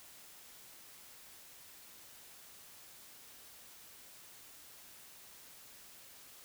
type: silence
effects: white hiss -56 dBFS RMS until 6.44 s